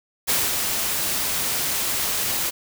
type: noise with ADSR envelope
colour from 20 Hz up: white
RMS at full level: -20 dBFS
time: 0.27-2.51 s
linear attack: 27 ms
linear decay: 220 ms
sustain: -4 dB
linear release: 24 ms
effects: none